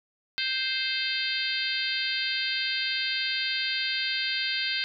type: harmonic tone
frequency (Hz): 523.3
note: C5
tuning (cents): 0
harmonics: 3 / 4 / 5 / 6 / 7 / 8 / 9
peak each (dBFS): -34 / -34 / -34 / -34 / -34 / -34 / -34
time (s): 0.38-4.84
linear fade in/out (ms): 0
effects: none